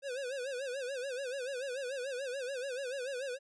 square tone with vibrato, 523.3 Hz, C5, in tune, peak -37 dBFS, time 0.02-3.39 s, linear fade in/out 50 ms, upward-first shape sine, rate 6.9 Hz, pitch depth 130 cents each way, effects resampled to 22050 Hz

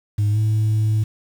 sine tone with pitch glide, 103.9 to 108.19 Hz, G#2 to A2, +1 to -29 cents, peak -13 dBFS, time 0.18-1.04 s, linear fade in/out 10 ms, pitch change +70 cents, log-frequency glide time 0.31-0.38 s, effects tanh soft clip ceiling -14 dBFS + 7-bit

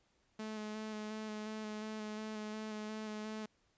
sawtooth tone with vibrato, 215 Hz, A3, 40 cents flat, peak -37 dBFS, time 0.39-3.46 s, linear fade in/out 5 ms, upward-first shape square, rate 2.8 Hz, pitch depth 15 cents each way, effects pink hiss -75 dBFS RMS until 3.77 s + resampled to 16000 Hz

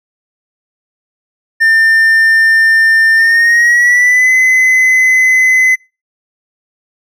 triangle tone with pitch glide, 1800 to 2032 Hz, A6 to B6, +39 to +49 cents, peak -4 dBFS, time 1.6-5.76 s, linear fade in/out 20 ms, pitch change +210 cents, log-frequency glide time 3.16-4.33 s, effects noise-tail reverb RT60 0.3 s tail -26 dB re dry

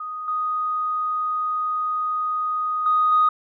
sine tone with level steps, 1244.5 Hz, D#6, in tune, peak -28 / -21 / -15 / -13 dBFS, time 0-3.29 s, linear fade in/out 5 ms, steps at 0.28 / 2.86 / 3.12 s, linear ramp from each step 2 ms, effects tanh soft clip ceiling -9 dBFS

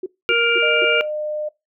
sine tone bursts, 370 Hz, F#4, in tune, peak -22 dBFS, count 4, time 0.03-0.848 s, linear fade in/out 5 ms, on 32 ms, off 230 ms
harmonic tone, 468.5 Hz, A#4, 9 cents sharp, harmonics 1 / 3 / 5 / 6, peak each -20 / -20 / -20 / -20 dBFS, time 0.29-1.01 s, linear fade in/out 0 ms
sine tone with pitch glide, 610 to 605.1 Hz, D#5 to D#5, -34 to -48 cents, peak -22 dBFS, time 0.62-1.49 s, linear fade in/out 10 ms, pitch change -14 cents, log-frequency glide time 0.74-1.26 s
effects noise-tail reverb RT60 0.2 s tail -20 dB re dry

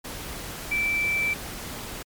sine tone in noise, 2331 Hz, D7, 14 cents flat, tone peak -22 dBFS, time 0.71-1.34 s, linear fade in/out 10 ms, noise pink, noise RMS -36 dBFS, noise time 0.04-2.03 s, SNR +11 dB, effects MP3 96 kbps

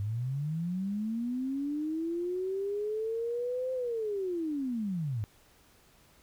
sine linear two-way sweep, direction up then down, 98 to 520 to 98 Hz, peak -30 dBFS, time 0-5.24 s, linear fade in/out 0 ms, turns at 3.73 s, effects pink hiss -62 dBFS RMS until 6.22 s

